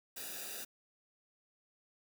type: noise with comb filter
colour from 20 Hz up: white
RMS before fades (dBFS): -44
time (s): 0.16-0.65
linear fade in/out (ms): 10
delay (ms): 0.93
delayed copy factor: -0.85
effects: none